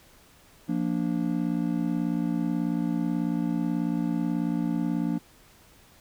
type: chord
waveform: triangle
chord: Bb major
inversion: second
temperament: just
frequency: 174.81 / 233.1 / 291.4 Hz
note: F3 / Bb3 / D4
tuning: +2 / 0 / -13 cents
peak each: -27 dBFS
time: 0.68-5.19 s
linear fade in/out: 20 ms
effects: pink hiss -56 dBFS RMS until 6 s